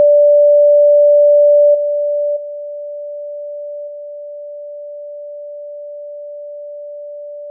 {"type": "tone with level steps", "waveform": "sine", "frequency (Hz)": 585, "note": "D5", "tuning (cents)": -7, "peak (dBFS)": [-5, -13, -23, -26], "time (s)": [0, 7.5], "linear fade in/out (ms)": 0, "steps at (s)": [1.74, 2.36, 3.87], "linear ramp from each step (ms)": 10, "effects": []}